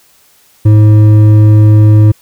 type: tone with hard clipping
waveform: sine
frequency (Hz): 106.6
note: G#2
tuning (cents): +46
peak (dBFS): -3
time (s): 0.65-2.12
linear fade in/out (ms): 10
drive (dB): 7
effects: white hiss -47 dBFS RMS until 2.21 s